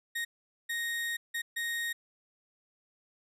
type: tone bursts at uneven times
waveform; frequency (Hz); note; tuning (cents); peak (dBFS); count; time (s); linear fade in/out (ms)
35% pulse; 1864.7; A#6; 0; -30; 4; 0.15-0.25 / 0.69-1.17 / 1.34-1.42 / 1.56-1.93; 10
effects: resampled to 32000 Hz